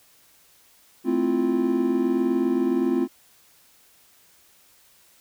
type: chord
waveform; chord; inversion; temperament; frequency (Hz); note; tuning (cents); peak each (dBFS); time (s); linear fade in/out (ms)
triangle; F major seventh; first; equal; 220 / 261.6 / 329.6 / 349.2; A3 / C4 / E4 / F4; 0 / 0 / 0 / 0; -27 / -21 / -27 / -22; 1.04-3.08; 50
effects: white hiss -57 dBFS RMS until 5.2 s